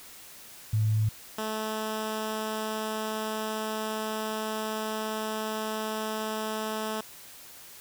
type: tone pair in turn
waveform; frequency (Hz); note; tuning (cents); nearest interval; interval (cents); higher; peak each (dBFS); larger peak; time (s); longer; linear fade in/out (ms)
sine / 10% pulse; 108.3 / 217.4; A2 / A3; -27 / -21; octave; 1206; second; -22; neither; 0.73-1.09 / 1.38-7.01; second; 5
effects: white hiss -48 dBFS RMS until 7.8 s